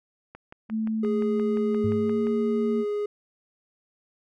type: click train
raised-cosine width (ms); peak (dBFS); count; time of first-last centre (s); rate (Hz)
0.5; -27; 12; 0.35-2.27; 5.73
type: tone with pitch glide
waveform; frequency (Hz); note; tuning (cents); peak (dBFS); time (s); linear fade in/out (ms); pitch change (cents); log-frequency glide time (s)
sine; 220 to 227.6; A3 to A#3; 0 to -41; -24; 0.69-2.85; 50; +59; 1.99-2.21
type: tone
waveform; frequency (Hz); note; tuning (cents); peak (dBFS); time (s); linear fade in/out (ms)
triangle; 414.6; G#4; -3; -23; 1.03-3.06; 5
type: tone with exponential decay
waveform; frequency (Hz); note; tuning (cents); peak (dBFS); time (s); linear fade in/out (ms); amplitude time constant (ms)
sine; 103.83; G#2; 0; -24; 1.84-2.44; 5; 130
effects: none